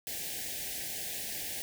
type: band-stop noise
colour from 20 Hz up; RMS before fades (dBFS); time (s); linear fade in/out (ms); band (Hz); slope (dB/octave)
white; -38; 0.07-1.62; 0; 830 to 1600; 96
effects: none